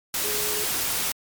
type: tone in noise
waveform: sine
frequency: 421.9 Hz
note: G#4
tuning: 27 cents sharp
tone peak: -32 dBFS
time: 0.24-0.64 s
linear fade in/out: 2 ms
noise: white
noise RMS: -26 dBFS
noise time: 0.14-1.12 s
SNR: -9 dB
effects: MP3 96 kbps